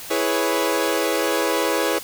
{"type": "chord", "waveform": "sawtooth", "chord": "C# minor seventh", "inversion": "first", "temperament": "equal", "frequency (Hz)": [329.6, 415.3, 493.9, 554.4], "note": ["E4", "G#4", "B4", "C#5"], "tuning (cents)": [0, 0, 0, 0], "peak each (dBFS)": -21, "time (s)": [0.1, 1.99], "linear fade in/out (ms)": 10, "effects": ["white hiss -36 dBFS RMS until 2.03 s"]}